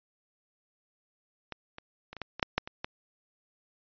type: clicks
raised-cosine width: 0.3 ms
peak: -21 / -26 / -27 / -26 / -18 / -21 / -7 / -9 / -23 / -17 dBFS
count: 10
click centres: 1.523 / 1.784 / 2.13 / 2.167 / 2.217 / 2.396 / 2.428 / 2.58 / 2.675 / 2.845 s
effects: resampled to 11025 Hz